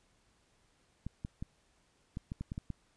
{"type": "clicks", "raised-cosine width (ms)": 5, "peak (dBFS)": -26, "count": 9, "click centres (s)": [1.066, 1.249, 1.425, 2.171, 2.319, 2.41, 2.519, 2.579, 2.703], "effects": ["pink hiss -71 dBFS RMS until 2.96 s", "resampled to 22050 Hz"]}